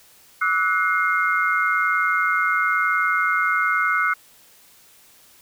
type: tone cluster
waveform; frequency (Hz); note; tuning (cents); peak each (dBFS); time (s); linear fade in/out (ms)
sine; 1155 / 1295 / 1474 / 2126; D6 / E6 / F#6 / C7; -29 / -31 / -7 / +27; -29 / -22 / -21 / -24; 0.41-4.14; 10
effects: white hiss -52 dBFS RMS until 5.41 s